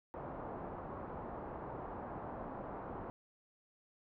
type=low-pass noise; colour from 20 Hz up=white; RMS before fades=-45 dBFS; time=0.14-3.1 s; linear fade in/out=0 ms; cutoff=1000 Hz; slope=24 dB/octave; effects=none